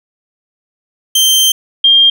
sawtooth / sine tone pair in turn, 3136 / 3204 Hz, G7 / G7, 0 / +37 cents, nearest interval unison, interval 37 cents, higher second, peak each -4 dBFS, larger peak neither, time 1.15-1.52 / 1.84-2.1 s, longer first, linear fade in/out 5 ms, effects none

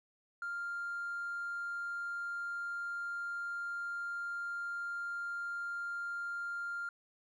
sine tone with hard clipping, 1396.9 Hz, F6, in tune, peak -37 dBFS, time 0.42-6.89 s, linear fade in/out 2 ms, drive 1 dB, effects none

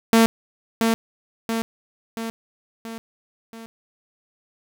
sawtooth tone with echo, 226.8 Hz, A#3, 47 cents flat, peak -8 dBFS, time 0.13-0.26 s, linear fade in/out 0 ms, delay 680 ms, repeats 5, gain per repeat -5 dB, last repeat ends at 3.66 s, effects none

